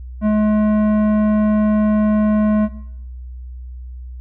sine tone with tanh clipping, 212.6 Hz, G#3, 41 cents sharp, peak -14 dBFS, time 0.21-2.69 s, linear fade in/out 50 ms, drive 13 dB, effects noise-tail reverb RT60 0.8 s tail -18 dB re dry + added 62 Hz sine -29 dBFS peak until 4.2 s

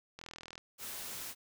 click train, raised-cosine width 0.2 ms, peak -29 dBFS, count 17, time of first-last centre 0.19-0.579 s, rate 41.1 Hz
white noise, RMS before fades -43 dBFS, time 0.78-1.35 s, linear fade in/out 50 ms
effects none

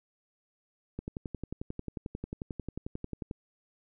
click train, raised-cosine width 3 ms, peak -23 dBFS, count 27, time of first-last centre 0.99-3.311 s, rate 11.2 Hz, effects none

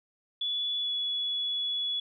sine tone with pitch glide, 3426 to 3396 Hz, A7 to G#7, -47 to +38 cents, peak -28 dBFS, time 0.41-2 s, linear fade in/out 5 ms, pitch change -15 cents, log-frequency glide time 0.8-0.92 s, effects none

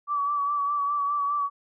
sine tone with vibrato, 1150 Hz, D6, 37 cents flat, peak -23 dBFS, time 0.07-1.5 s, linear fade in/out 50 ms, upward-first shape sine, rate 4.9 Hz, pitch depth 35 cents each way, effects none

